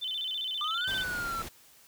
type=tone with vibrato; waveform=sine; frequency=3289 Hz; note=G#7; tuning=18 cents flat; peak=-31 dBFS; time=0.01-1.04 s; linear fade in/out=20 ms; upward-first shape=square; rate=15 Hz; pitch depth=130 cents each way
type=exponential two-way sweep; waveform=triangle; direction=up then down; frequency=1180 to 1568 to 1324 Hz; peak=-30 dBFS; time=0.61-1.42 s; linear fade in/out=2 ms; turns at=0.9 s
type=noise; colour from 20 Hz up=pink; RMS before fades=-41 dBFS; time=0.87-1.49 s; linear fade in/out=10 ms
effects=white hiss -58 dBFS RMS until 1.87 s